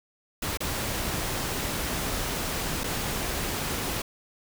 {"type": "noise with dropouts", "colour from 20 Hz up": "pink", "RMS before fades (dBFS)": -30, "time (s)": [0.42, 4.02], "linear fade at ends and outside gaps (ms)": 5, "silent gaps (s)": [[0.573, 0.604], [2.836, 2.84]], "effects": []}